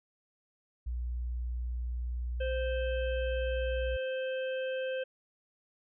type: tone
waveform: sine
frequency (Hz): 60.4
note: B1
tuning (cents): -38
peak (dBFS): -32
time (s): 0.86-3.97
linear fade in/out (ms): 10
type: harmonic tone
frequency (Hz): 521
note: C5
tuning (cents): -7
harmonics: 1 / 3 / 5 / 6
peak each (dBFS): -32 / -42 / -46 / -48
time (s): 2.4-5.04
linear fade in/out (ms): 10
effects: none